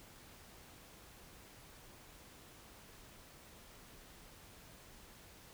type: silence
effects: pink hiss -58 dBFS RMS until 5.53 s